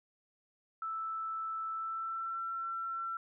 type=tone with pitch glide; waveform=sine; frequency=1318.5 to 1348.5 Hz; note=E6 to E6; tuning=0 to +39 cents; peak=-35 dBFS; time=0.82-3.17 s; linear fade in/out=2 ms; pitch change=+39 cents; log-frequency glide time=1.72-2.4 s; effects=none